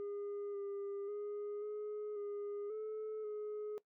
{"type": "tone with pitch steps", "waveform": "sine", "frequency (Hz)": [407.2, 400.9, 413.4, 420.6, 409.5, 432.5, 421.9], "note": ["G#4", "G4", "G#4", "G#4", "G#4", "A4", "G#4"], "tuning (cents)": [-34, 39, -8, 22, -24, -30, 27], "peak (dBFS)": -37, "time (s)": [0, 3.78], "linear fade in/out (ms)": 0, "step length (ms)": 540, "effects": ["noise-tail reverb RT60 0.1 s tail -21 dB re dry", "tanh soft clip ceiling -39 dBFS"]}